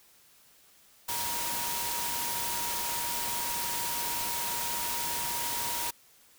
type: tone in noise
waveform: sine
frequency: 947 Hz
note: A#5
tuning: 27 cents sharp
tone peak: -37 dBFS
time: 1.08-5.91 s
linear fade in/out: 10 ms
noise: white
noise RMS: -33 dBFS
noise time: 1.08-5.91 s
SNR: -7 dB
effects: white hiss -60 dBFS RMS until 6.38 s